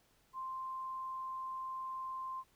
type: tone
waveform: sine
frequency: 1046.5 Hz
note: C6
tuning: in tune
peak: -39 dBFS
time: 0.33-2.44 s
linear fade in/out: 50 ms
effects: pink hiss -71 dBFS RMS until 2.55 s